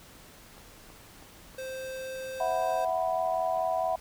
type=click train; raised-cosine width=1 ms; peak=-37 dBFS; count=4; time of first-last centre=0.58-1.548 s; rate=3.1 Hz
type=tone; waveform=square; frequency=523.3 Hz; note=C5; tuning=in tune; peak=-36 dBFS; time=1.58-2.85 s; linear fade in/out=5 ms
type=chord; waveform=sine; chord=E suspended second; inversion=none; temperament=equal with one note detuned; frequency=655.5 / 740 / 987.8 Hz; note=E5 / F#5 / B5; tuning=-10 / 0 / 0 cents; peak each=-29 / -29 / -35 dBFS; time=2.4-3.96 s; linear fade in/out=5 ms
effects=pink hiss -52 dBFS RMS until 4 s